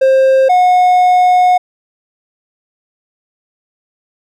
triangle tone pair in turn, 530 / 726.6 Hz, C5 / F#5, +22 / -32 cents, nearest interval perfect fourth, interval 546 cents, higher second, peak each -4 dBFS, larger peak neither, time 0.01-0.49 / 0.49-1.58 s, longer second, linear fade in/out 10 ms, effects none

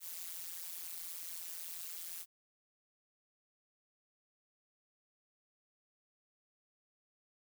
blue noise with amplitude modulation, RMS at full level -41 dBFS, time 0-2.26 s, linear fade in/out 50 ms, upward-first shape sine, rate 171 Hz, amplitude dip 100%, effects none

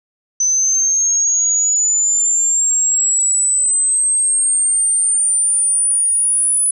sine linear sweep, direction up, 6070 to 9956 Hz, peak -12 dBFS, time 0.4-6.71 s, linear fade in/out 5 ms, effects none

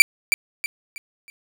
40% pulse tone with echo, 2333 Hz, D7, 12 cents flat, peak -5 dBFS, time 0-0.02 s, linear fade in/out 0 ms, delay 320 ms, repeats 4, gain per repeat -9 dB, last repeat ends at 1.3 s, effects none

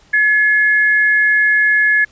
sine tone pair together, 1704.1 / 2147 Hz, G#6 / C7, +44 / +44 cents, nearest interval major third, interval 400 cents, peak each -10 / -19 dBFS, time 0.13-2.05 s, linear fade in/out 10 ms, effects pink hiss -50 dBFS RMS until 2.11 s + resampled to 16000 Hz

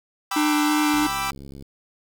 sawtooth chord, E minor seventh, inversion first, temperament equal with one note detuned, 784 / 987.8 / 1174.7 / 1322.3 Hz, G5 / B5 / D6 / E6, 0 / 0 / 0 / +5 cents, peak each -26 dBFS, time 0.31-1.31 s, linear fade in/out 5 ms
square tone with vibrato, 300 Hz, D4, 37 cents sharp, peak -20 dBFS, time 0.36-1.07 s, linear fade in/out 5 ms, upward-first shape square, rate 3 Hz, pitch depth 10 cents each way
click train, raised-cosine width 3 ms, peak -28 dBFS, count 48, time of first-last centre 0.94-1.624 s, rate 68.7 Hz
effects 8-bit

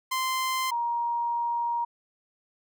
sawtooth / sine tone pair in turn, 1040 / 943.2 Hz, C6 / A#5, -11 / +20 cents, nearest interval major second, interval 169 cents, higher first, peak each -22 / -25 dBFS, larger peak first, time 0.11-0.71 / 0.71-1.85 s, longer second, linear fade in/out 10 ms, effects none

